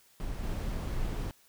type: noise with level steps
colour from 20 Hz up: brown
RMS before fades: -36 / -33 dBFS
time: 0.2-1.31 s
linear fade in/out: 0 ms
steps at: 0.43 s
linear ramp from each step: 10 ms
effects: white hiss -63 dBFS RMS until 1.48 s